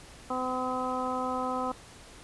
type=harmonic tone; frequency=255.1 Hz; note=C4; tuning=44 cents flat; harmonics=1 / 2 / 3 / 4 / 5; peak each=-35 / -35 / -35 / -35 / -35 dBFS; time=0.3-1.72 s; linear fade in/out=5 ms; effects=pink hiss -50 dBFS RMS until 2.23 s + resampled to 24000 Hz